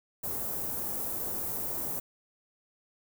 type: band-stop noise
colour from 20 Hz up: white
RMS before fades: -34 dBFS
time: 0.23-2 s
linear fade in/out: 10 ms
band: 730 to 14000 Hz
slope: 12 dB/octave
effects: none